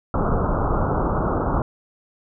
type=low-pass noise; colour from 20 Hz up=pink; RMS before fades=-21 dBFS; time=0.14-1.62 s; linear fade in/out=2 ms; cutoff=1400 Hz; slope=96 dB/octave; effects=none